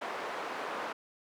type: band-pass noise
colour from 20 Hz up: white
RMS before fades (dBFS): -38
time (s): 0.01-0.93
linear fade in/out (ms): 10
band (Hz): 410 to 1200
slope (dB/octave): 12
effects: none